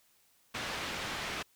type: low-pass noise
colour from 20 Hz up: white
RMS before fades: -38 dBFS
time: 0.54-1.43 s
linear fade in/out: 10 ms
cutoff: 3100 Hz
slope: 12 dB/octave
effects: white hiss -68 dBFS RMS until 1.55 s